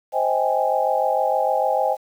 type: chord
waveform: sine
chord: Ab major seventh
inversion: first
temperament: equal with one note detuned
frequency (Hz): 523.3 / 631.3 / 784 / 830.6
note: C5 / Eb5 / G5 / Ab5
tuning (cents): 0 / +25 / 0 / 0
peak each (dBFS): -23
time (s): 0.12-1.97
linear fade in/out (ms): 50
effects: 8-bit